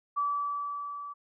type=tone with level ramp; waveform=sine; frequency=1153 Hz; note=D6; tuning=32 cents flat; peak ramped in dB=-25 to -38 dBFS; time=0.16-1.14 s; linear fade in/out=20 ms; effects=none